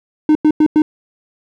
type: tone bursts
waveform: triangle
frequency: 306 Hz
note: D#4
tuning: 29 cents flat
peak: -5 dBFS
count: 4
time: 0.29-0.82 s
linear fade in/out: 2 ms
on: 62 ms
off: 94 ms
effects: none